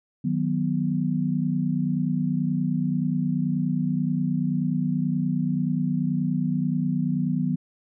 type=chord; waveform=sine; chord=B major; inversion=first; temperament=equal; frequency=155.56 / 185 / 246.9 Hz; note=D#3 / F#3 / B3; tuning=0 / 0 / 0 cents; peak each=-26 dBFS; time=0.24-7.56 s; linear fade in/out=10 ms; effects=none